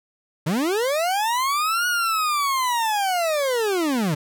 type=linear two-way sweep; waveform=40% pulse; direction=up then down; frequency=139.4 to 1462 to 139.4 Hz; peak=-19 dBFS; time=0.46-4.15 s; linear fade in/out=10 ms; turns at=1.87 s; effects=none